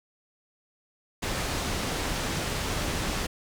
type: low-pass noise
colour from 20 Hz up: pink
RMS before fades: -30 dBFS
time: 1.22-3.27 s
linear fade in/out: 10 ms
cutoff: 8300 Hz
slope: 12 dB/octave
effects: none